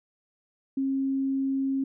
sine tone, 270 Hz, C#4, 45 cents flat, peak -24 dBFS, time 0.77-1.84 s, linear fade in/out 5 ms, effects none

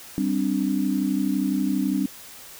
sine chord, G suspended fourth, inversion none, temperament equal, 196 / 261.6 / 293.7 Hz, G3 / C4 / D4, 0 / 0 / 0 cents, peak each -25 dBFS, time 0.18-2.06 s, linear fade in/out 0 ms, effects white hiss -43 dBFS RMS until 2.59 s

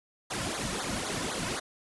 pink noise with flanger, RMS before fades -33 dBFS, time 0.3-1.6 s, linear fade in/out 10 ms, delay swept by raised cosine 0.36 to 2.56 ms, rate 3.9 Hz, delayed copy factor -1, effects resampled to 24000 Hz

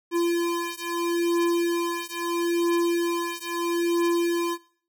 square beating tone pair, 341.9 / 342.66 Hz, F4 / F4, -37 / -33 cents, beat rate 0.76 Hz, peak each -27 dBFS, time 0.11-4.58 s, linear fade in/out 50 ms, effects noise-tail reverb RT60 0.5 s tail -19 dB re dry

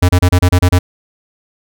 square tone bursts, 89.4 Hz, F2, 41 cents sharp, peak -7 dBFS, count 8, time 0.02-0.79 s, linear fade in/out 10 ms, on 70 ms, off 30 ms, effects none

